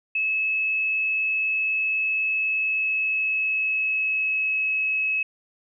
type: tone with pitch glide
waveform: sine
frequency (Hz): 2592 to 2574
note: E7 to E7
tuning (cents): -30 to -42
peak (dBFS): -21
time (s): 0.15-5.23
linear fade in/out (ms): 5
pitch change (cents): -12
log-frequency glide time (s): 2.36-4.58
effects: none